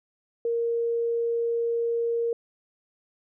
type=tone; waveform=sine; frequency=466.2 Hz; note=A#4; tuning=in tune; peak=-23 dBFS; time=0.45-2.33 s; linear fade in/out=2 ms; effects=none